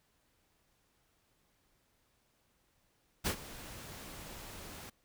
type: noise with ADSR envelope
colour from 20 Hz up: pink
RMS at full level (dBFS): -31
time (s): 3.24-4.9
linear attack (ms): 26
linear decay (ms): 86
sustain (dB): -17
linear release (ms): 8
effects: pink hiss -74 dBFS RMS until 5.04 s